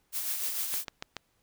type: noise with tremolo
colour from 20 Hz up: blue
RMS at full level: -31 dBFS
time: 0.12-0.85 s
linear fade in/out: 50 ms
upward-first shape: sine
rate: 6.7 Hz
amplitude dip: 40%
type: click train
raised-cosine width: 0.2 ms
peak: -18 dBFS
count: 4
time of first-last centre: 0.74-1.167 s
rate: 7.03 Hz
effects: pink hiss -72 dBFS RMS until 1.42 s